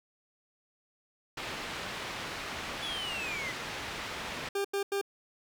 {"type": "low-pass noise", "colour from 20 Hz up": "white", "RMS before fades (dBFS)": -39, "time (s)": [1.37, 4.49], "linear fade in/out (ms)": 5, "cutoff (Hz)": 2900, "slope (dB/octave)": 12}
{"type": "linear sweep", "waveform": "triangle", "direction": "down", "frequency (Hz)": [3452, 1975.5], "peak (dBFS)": -34, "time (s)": [2.82, 3.52], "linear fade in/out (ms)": 10}
{"type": "tone bursts", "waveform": "40% pulse", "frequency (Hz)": 398.7, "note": "G4", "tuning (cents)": 29, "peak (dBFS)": -28, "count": 3, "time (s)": [4.55, 5.014], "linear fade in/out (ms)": 5, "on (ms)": 96, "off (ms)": 88}
{"effects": []}